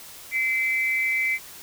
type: tone pair together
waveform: sine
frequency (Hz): 2063 / 2316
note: C7 / D7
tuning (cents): -25 / -25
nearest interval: major second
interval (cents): 200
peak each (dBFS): -23 / -25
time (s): 0.31-1.39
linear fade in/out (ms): 50
effects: white hiss -43 dBFS RMS until 1.62 s